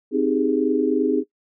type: chord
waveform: sine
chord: Ab major seventh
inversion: first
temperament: equal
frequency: 261.6 / 311.1 / 392 / 415.3 Hz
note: C4 / Eb4 / G4 / Ab4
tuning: 0 / 0 / 0 / 0 cents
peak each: -22 / -22 / -26 / -22 dBFS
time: 0.11-1.24 s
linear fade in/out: 50 ms
effects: noise-tail reverb RT60 0.1 s tail -19 dB re dry